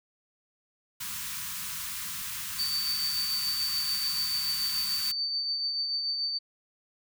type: band-stop noise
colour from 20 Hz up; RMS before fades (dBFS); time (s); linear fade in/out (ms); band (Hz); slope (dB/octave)
white; -36; 1-5.12; 10; 220 to 940; 96
type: tone with tremolo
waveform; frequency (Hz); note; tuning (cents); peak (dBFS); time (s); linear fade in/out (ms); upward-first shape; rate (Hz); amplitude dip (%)
sine; 4572; D8; -47; -26; 2.58-6.39; 20; triangle; 6.9; 40
effects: none